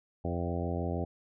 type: harmonic tone with a mistuned harmonic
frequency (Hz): 86.5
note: F2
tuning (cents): -16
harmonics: 1 / 2 / 3 / 4 / 5 / 6 / 7 / 8 / 9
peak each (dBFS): -34 / -37 / -39 / -40 / -41 / -42 / -42 / -43 / -44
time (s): 0.24-1.05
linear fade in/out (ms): 10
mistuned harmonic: 8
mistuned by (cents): -15
effects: none